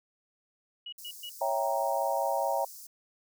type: tone bursts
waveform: sine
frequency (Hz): 2913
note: F#7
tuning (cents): -28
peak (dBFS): -38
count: 3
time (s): 0.86-1.295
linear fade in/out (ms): 5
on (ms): 65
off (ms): 120
type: high-pass noise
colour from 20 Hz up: white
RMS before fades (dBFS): -47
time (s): 0.98-2.87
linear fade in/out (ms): 5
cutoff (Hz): 4800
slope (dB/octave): 48
type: chord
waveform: sine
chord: C# diminished seventh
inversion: none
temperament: equal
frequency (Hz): 554.4 / 659.3 / 784 / 932.3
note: C#5 / E5 / G5 / Bb5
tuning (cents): 0 / 0 / 0 / 0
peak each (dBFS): -32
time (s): 1.41-2.65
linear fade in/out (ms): 5
effects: none